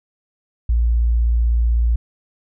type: tone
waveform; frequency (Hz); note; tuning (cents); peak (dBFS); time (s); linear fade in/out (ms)
sine; 58; A#1; -8; -13; 0.69-1.96; 5
effects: none